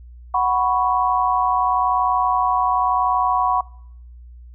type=chord; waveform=sine; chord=F# suspended fourth; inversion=none; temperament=equal; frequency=740 / 987.8 / 1108.7 Hz; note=F#5 / B5 / C#6; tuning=0 / 0 / 0 cents; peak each=-20 dBFS; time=0.34-3.61 s; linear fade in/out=5 ms; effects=noise-tail reverb RT60 0.7 s tail -23 dB re dry + added 60 Hz sine -38 dBFS peak until 4.54 s